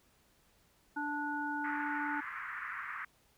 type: harmonic tone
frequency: 293.1 Hz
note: D4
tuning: 3 cents flat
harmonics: 1 / 3 / 5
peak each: -39 / -38 / -38 dBFS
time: 0.96-2.21 s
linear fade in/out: 10 ms
type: band-pass noise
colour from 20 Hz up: white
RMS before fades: -42 dBFS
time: 1.64-3.05 s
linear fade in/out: 5 ms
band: 1100 to 2000 Hz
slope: 48 dB/octave
effects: pink hiss -69 dBFS RMS until 3.37 s